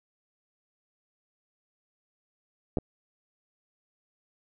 clicks, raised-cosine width 2 ms, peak -12 / -24 dBFS, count 2, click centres 2.772 / 2.785 s, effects none

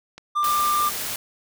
click train, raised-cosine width 0.2 ms, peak -22 dBFS, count 3, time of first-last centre 0.18-0.683 s, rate 3.98 Hz
triangle tone, 1190 Hz, D6, 22 cents sharp, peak -17 dBFS, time 0.35-0.9 s, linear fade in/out 20 ms
white noise, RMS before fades -29 dBFS, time 0.44-1.16 s, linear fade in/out 2 ms
effects none

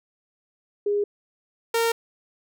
sine / sawtooth tone pair in turn, 410 / 460.2 Hz, G#4 / A#4, -22 / -22 cents, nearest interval major second, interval 200 cents, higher second, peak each -20 / -16 dBFS, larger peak second, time 0.86-1.04 / 1.74-1.92 s, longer neither, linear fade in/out 5 ms, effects none

